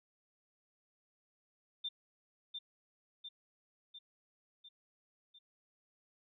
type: tone with echo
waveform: sine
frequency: 3585 Hz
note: A7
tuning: 32 cents sharp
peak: -36 dBFS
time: 1.84-1.89 s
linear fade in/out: 10 ms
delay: 700 ms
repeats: 5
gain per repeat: -4 dB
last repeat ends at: 5.39 s
effects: none